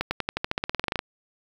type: accelerating click train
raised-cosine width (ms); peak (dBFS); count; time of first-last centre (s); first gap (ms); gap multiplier
0.3; -9; 17; 0.01-0.991; 100; 0.93
effects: 7-bit